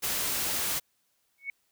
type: noise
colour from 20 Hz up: white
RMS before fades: -30 dBFS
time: 0.02-0.8 s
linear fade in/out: 20 ms
type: tone with exponential growth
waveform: sine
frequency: 2217 Hz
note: C#7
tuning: in tune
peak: -28 dBFS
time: 1.38-1.5 s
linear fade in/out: 2 ms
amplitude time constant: 25 ms
effects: white hiss -73 dBFS RMS until 1.71 s